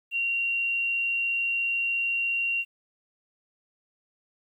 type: tone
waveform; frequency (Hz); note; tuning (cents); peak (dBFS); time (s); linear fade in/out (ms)
sine; 2757; F7; -23; -24; 0.11-2.65; 50
effects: 10-bit